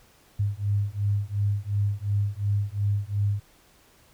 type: beating tone pair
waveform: sine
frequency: 100.4 / 103.2 Hz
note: G2 / G#2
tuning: +42 / -10 cents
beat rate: 2.8 Hz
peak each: -26 dBFS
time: 0.39-3.4 s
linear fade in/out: 10 ms
effects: pink hiss -58 dBFS RMS until 4.13 s